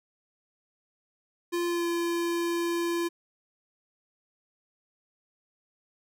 square tone with pitch glide, 346.5 to 341.5 Hz, F4 to F4, -14 to -39 cents, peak -27 dBFS, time 1.52-3.09 s, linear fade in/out 20 ms, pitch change -25 cents, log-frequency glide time 1.67-1.87 s, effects none

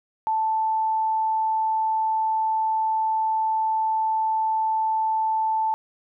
sine tone, 880 Hz, A5, in tune, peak -20 dBFS, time 0.27-5.74 s, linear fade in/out 0 ms, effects none

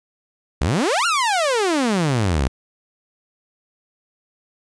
sawtooth exponential two-way sweep, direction up then down, 59.7 to 1448 to 59.7 Hz, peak -13 dBFS, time 0.61-2.48 s, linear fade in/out 5 ms, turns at 1.06 s, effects resampled to 22050 Hz + 9-bit

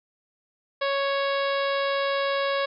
harmonic tone, 554.4 Hz, C#5, in tune, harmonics 1 / 2 / 3 / 4 / 5 / 6 / 7 / 8 / 9, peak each -25 / -29 / -32 / -36 / -38 / -38 / -37 / -43 / -43 dBFS, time 0.81-2.66 s, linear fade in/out 10 ms, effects none

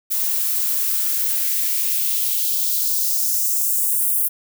violet noise with high-pass filter sweep, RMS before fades -20 dBFS, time 0.1-4.29 s, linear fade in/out 20 ms, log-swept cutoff 680 to 11000 Hz, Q 1.8, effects none

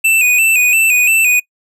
square tone with vibrato, 2569 Hz, E7, 45 cents flat, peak -9 dBFS, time 0.04-1.4 s, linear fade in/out 10 ms, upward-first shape square, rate 2.9 Hz, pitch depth 62 cents each way, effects noise-tail reverb RT60 0.1 s tail -23 dB re dry

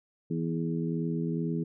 harmonic tone with a mistuned harmonic, 82.3 Hz, E2, 2 cents flat, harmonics 2 / 3 / 4 / 5, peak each -30 / -34 / -36 / -38 dBFS, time 0.3-1.64 s, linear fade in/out 10 ms, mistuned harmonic 5, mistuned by +27 cents, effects none

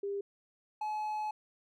sine / triangle tone pair in turn, 400.3 / 853.1 Hz, G4 / G#5, +36 / +46 cents, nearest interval octave + minor second, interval 1310 cents, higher second, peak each -33 / -31 dBFS, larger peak second, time 0.03-0.21 / 0.81-1.31 s, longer second, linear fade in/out 5 ms, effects none

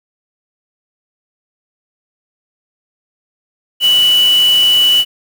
sine tone in noise, 2960 Hz, F#7, in tune, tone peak -7 dBFS, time 3.8-5.05 s, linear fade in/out 50 ms, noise white, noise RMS -24 dBFS, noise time 3.8-5.05 s, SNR +14 dB, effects none

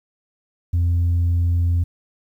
sine tone, 86.2 Hz, F2, 22 cents flat, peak -13 dBFS, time 0.73-1.84 s, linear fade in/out 10 ms, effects tanh soft clip ceiling -14 dBFS + 9-bit

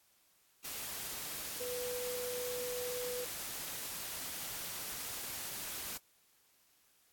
sine tone in noise, 493.9 Hz, B4, in tune, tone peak -38 dBFS, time 1.6-3.25 s, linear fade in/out 10 ms, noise white, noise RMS -42 dBFS, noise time 0.64-5.98 s, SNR +1 dB, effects white hiss -70 dBFS RMS until 7.12 s + AAC 64 kbps

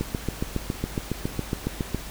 click train, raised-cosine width 3 ms, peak -12 dBFS, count 15, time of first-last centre 0.01-1.946 s, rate 7.23 Hz, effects added 50 Hz sine -40 dBFS peak until 2.1 s + pink hiss -39 dBFS RMS until 2.1 s

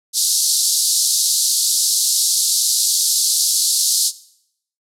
pink band-pass noise, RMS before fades -17 dBFS, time 0.13-4.12 s, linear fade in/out 50 ms, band 4100 to 12000 Hz, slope 48 dB/octave, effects noise-tail reverb RT60 0.7 s tail -18 dB re dry

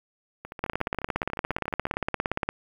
two click trains, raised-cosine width 0.5 ms, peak -22 / -10 dBFS, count 22 / 33, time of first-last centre 0.45-1.939 / 0.64-2.49 s, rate 14.1 / 17.3 Hz, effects 8-bit

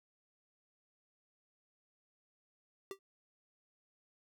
square tone with exponential decay, 390 Hz, G4, 9 cents flat, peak -38 dBFS, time 2.91-2.99 s, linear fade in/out 1 ms, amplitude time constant 16 ms, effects none

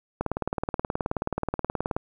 click train, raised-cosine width 1 ms, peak -12 dBFS, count 34, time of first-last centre 0.21-1.965 s, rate 18.8 Hz, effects 9-bit

